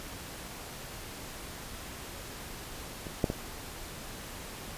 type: clicks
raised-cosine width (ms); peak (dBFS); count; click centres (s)
2; -26 / -11 / -17; 3; 3.068 / 3.242 / 3.301
effects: pink hiss -43 dBFS RMS until 4.77 s + resampled to 32000 Hz